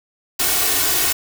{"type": "noise with comb filter", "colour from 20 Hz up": "white", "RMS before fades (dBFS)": -18, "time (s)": [0.39, 1.13], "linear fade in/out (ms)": 10, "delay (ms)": 2.7, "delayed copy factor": 0.7, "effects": []}